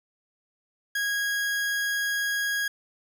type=tone; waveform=40% pulse; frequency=1646 Hz; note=G#6; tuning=16 cents flat; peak=-24 dBFS; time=0.95-2.68 s; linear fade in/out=5 ms; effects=none